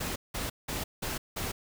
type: noise bursts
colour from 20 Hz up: pink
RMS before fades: -34 dBFS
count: 5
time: 0-1.52 s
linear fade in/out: 10 ms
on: 160 ms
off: 180 ms
effects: none